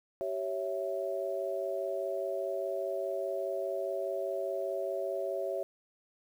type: chord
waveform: sine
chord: C# diminished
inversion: second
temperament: equal with one note detuned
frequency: 386.4 / 554.4 / 659.3 Hz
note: G4 / C#5 / E5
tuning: -25 / 0 / 0 cents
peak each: -37 / -35 / -36 dBFS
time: 0.21-5.63 s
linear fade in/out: 0 ms
effects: 10-bit